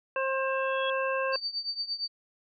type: harmonic tone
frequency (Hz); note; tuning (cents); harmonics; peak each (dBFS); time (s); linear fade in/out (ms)
532; C5; +29; 1 / 2 / 3 / 5; -29 / -32 / -34 / -36; 0.16-1.36; 2
type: tone with exponential growth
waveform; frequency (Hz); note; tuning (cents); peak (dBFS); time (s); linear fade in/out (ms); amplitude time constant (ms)
sine; 3322; G#7; 0; -31; 0.47-0.9; 2; 92
type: tone with tremolo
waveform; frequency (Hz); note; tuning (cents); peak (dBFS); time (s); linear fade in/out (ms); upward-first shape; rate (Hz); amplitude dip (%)
sine; 4602; D8; -36; -27; 1.32-2.08; 20; triangle; 8.7; 90
effects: none

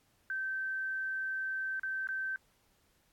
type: tone with dropouts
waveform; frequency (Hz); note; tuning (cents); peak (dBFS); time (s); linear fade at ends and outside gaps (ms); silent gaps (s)
sine; 1550; G6; -20; -33; 0.3-2.36; 1; 1.796-1.833 / 2.072-2.088
effects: pink hiss -71 dBFS RMS until 3.12 s + AAC 64 kbps

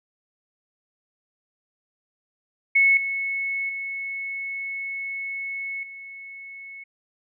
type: tone with level steps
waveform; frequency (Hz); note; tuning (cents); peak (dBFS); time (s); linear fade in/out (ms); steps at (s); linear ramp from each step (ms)
sine; 2199; C#7; -14; -14 / -24 / -28 / -37; 2.75-6.84; 10; 2.97 / 3.69 / 5.83; 2
effects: none

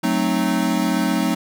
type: chord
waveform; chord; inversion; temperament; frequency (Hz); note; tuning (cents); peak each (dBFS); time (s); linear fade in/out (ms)
square; F# diminished seventh; none; equal with one note detuned; 185 / 220 / 261.6 / 308.4; F#3 / A3 / C4 / Eb4; 0 / 0 / 0 / -15; -24; 0.03-1.35; 10
effects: none

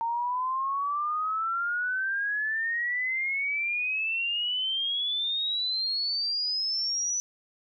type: exponential sweep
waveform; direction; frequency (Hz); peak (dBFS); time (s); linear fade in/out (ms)
sine; up; 913 to 5980; -26; 0.01-7.2; 0
effects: none

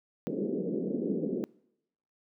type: band-pass noise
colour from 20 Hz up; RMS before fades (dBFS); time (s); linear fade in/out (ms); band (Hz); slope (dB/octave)
pink; -32; 0.27-1.44; 0; 180 to 480; 48
effects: noise-tail reverb RT60 0.8 s tail -24 dB re dry

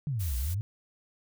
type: exponential two-way sweep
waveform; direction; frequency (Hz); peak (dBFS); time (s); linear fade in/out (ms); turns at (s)
sine; down then up; 155.56 to 58.27 to 113; -28; 0.07-0.61; 0; 0.37
type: noise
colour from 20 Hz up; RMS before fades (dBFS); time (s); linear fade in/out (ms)
blue; -41; 0.19-0.55; 20
effects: none

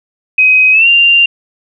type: tone with pitch glide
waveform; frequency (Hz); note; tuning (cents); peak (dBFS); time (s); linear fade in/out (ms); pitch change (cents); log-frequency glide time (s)
sine; 2523 to 2783; D#7 to F7; +23 to -7; -4; 0.38-1.26; 5; +170; 0.72-0.88
effects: none

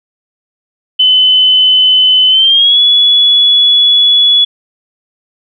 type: tone with pitch glide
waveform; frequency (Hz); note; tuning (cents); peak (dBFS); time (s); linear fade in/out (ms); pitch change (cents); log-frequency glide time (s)
sine; 3028 to 3399; F#7 to G#7; +39 to +39; -4; 0.99-4.45; 10; +200; 2.29-2.79
effects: none

